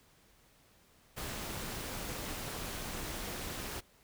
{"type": "noise with amplitude modulation", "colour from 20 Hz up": "pink", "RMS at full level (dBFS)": -38, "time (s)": [1.16, 3.81], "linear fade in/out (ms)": 20, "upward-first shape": "sine", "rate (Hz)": 273, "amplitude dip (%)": 55, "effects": ["pink hiss -65 dBFS RMS until 4.03 s"]}